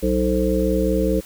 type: harmonic tone with a mistuned harmonic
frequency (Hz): 62.8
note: B1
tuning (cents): +30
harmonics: 1 / 3 / 5 / 7 / 8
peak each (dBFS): -23 / -23 / -23 / -23 / -23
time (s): 0.02-1.21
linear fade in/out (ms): 20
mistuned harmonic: 8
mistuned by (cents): +74
effects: white hiss -43 dBFS RMS until 1.25 s